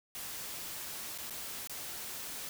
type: noise with dropouts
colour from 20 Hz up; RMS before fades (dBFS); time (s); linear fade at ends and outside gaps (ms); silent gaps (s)
white; -42; 0.15-2.49; 0; 1.177-1.185 / 1.298-1.307 / 1.673-1.696
effects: none